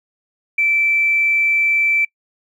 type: tone with tanh clipping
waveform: triangle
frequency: 2329 Hz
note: D7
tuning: 15 cents flat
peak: -13 dBFS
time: 0.58-2.05 s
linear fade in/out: 5 ms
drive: 3 dB
effects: noise-tail reverb RT60 0.1 s tail -26 dB re dry